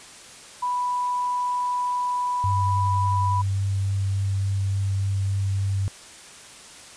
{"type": "tone", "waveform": "sine", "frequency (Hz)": 987, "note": "B5", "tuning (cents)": -1, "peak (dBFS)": -22, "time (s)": [0.62, 3.42], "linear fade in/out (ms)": 10}
{"type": "tone with vibrato", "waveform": "sine", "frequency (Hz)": 98, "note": "G2", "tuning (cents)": 0, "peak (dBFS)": -21, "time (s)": [2.44, 5.88], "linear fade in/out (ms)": 0, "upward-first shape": "triangle", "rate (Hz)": 3.5, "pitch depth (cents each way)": 10}
{"effects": ["white hiss -44 dBFS RMS until 6.96 s", "resampled to 22050 Hz"]}